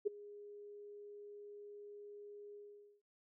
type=tone with ADSR envelope; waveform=sine; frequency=411.6 Hz; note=G#4; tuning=16 cents flat; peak=-29 dBFS; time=0.05-3.02 s; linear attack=21 ms; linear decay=11 ms; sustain=-21 dB; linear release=480 ms; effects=none